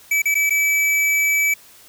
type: tone with dropouts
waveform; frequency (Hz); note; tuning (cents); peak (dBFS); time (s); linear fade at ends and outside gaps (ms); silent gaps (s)
square; 2300; D7; -37; -16; 0.11-1.54; 5; 0.22-0.255 / 0.344-0.352 / 0.496-0.505
effects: white hiss -47 dBFS RMS until 1.88 s